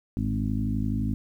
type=harmonic tone with a mistuned harmonic; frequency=51.91 Hz; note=G#1; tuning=in tune; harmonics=1 / 2 / 3 / 4 / 5 / 6; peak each=-31 / -29 / -37 / -30 / -31 / -40 dBFS; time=0.17-1.14 s; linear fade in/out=0 ms; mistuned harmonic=2; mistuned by=+49 cents; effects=10-bit